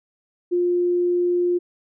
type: tone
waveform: sine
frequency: 353.1 Hz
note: F4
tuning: 19 cents sharp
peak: -17 dBFS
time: 0.51-1.59 s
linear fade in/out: 20 ms
effects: none